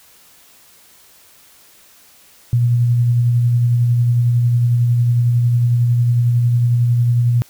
sine tone with tremolo, 120.1 Hz, B2, 48 cents flat, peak -10 dBFS, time 2.53-7.42 s, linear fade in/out 0 ms, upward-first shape sine, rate 11 Hz, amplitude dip 25%, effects white hiss -48 dBFS RMS until 7.49 s

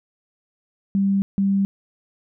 sine tone bursts at uneven times, 196.6 Hz, G3, 5 cents sharp, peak -16 dBFS, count 2, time 0.95-1.22 / 1.38-1.65 s, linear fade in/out 0 ms, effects none

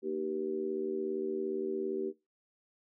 harmonic tone with a mistuned harmonic, 77.4 Hz, D#2, 9 cents flat, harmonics 3 / 4 / 5 / 6, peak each -41 / -40 / -33 / -43 dBFS, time 0.02-2.13 s, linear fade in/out 50 ms, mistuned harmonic 6, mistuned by +58 cents, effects noise-tail reverb RT60 0.2 s tail -17 dB re dry

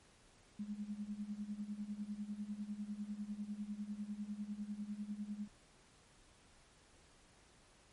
sine tone with tremolo, 207.7 Hz, G#3, in tune, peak -38 dBFS, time 0.59-5.48 s, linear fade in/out 5 ms, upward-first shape sine, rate 10 Hz, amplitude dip 80%, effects pink hiss -66 dBFS RMS until 7.92 s + MP3 48 kbps

